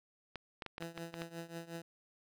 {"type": "clicks", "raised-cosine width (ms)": 0.3, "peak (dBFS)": -26, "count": 8, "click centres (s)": [0.357, 0.622, 0.663, 0.781, 0.824, 0.977, 1.141, 1.219]}
{"type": "tone with tremolo", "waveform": "15% pulse", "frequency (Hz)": 167.4, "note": "E3", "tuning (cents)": 27, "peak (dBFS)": -34, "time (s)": [0.8, 1.82], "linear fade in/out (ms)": 5, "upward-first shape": "triangle", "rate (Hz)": 5.5, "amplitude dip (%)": 90}
{"effects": []}